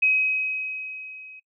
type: tone with level ramp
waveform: sine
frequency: 2536 Hz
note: D#7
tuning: 32 cents sharp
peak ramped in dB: -15 to -41 dBFS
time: 0.02-1.4 s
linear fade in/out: 10 ms
effects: noise-tail reverb RT60 0.1 s tail -22 dB re dry